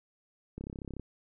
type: click train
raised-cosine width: 3 ms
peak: -27 dBFS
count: 15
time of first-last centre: 0.58-0.997 s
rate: 33.6 Hz
effects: none